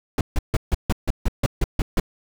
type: noise bursts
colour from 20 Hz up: brown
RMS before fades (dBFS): -18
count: 11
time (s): 0.18-1.999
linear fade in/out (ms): 2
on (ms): 29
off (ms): 150
effects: none